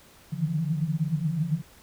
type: tone cluster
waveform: sine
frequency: 145.7 / 154 / 161.4 / 171.2 Hz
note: D3 / D#3 / E3 / F3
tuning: -13 / -17 / -36 / -34 cents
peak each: -30 dBFS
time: 0.32-1.62 s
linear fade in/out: 20 ms
effects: pink hiss -54 dBFS RMS until 1.82 s